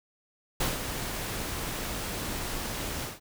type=noise with ADSR envelope; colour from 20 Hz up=pink; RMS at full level=-27 dBFS; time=0.6-3.2 s; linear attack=7 ms; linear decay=160 ms; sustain=-7 dB; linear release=170 ms; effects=none